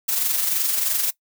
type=noise with amplitude modulation; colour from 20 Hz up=blue; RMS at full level=-20 dBFS; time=0.08-1.11 s; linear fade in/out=10 ms; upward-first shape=sine; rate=23.1 Hz; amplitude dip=45%; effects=noise-tail reverb RT60 0.1 s tail -20 dB re dry